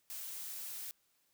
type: noise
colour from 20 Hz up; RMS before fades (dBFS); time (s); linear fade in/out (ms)
blue; -44; 0.1-0.91; 0
effects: white hiss -75 dBFS RMS until 1.33 s